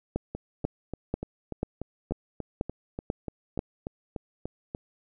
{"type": "two click trains", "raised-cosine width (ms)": 2, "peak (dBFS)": [-14, -20], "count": [8, 16], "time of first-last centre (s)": [[0.16, 3.591], [0.35, 4.749]], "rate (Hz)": [2.04, 3.41], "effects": []}